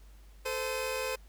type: tone cluster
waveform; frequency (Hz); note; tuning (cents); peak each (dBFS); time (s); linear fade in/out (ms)
sawtooth; 438.2 / 517 / 2520; A4 / C5 / D#7; -7 / -21 / +21; -34 / -30 / -36; 0.45-1.16; 10
effects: added 50 Hz sine -51 dBFS peak until 1.28 s + pink hiss -64 dBFS RMS until 1.28 s